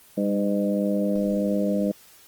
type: harmonic tone with a mistuned harmonic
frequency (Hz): 101.7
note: G#2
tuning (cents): -36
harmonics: 2 / 3 / 4 / 5 / 6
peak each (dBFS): -23 / -28 / -37 / -28 / -29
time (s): 0.17-1.92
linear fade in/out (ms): 10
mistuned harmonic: 2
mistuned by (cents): -25
effects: white hiss -52 dBFS RMS until 2.27 s + Opus 24 kbps